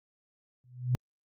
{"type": "tone with exponential growth", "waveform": "sine", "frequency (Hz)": 124.7, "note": "B2", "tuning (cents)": 17, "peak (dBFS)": -20, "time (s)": [0.64, 0.95], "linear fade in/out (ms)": 0, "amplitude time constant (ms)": 67, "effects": ["high-pass 80 Hz 12 dB/octave", "Opus 48 kbps"]}